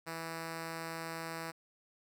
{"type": "tone", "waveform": "5% pulse", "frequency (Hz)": 164, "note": "E3", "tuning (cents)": -9, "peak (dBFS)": -28, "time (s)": [0.06, 1.52], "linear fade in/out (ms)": 20, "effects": []}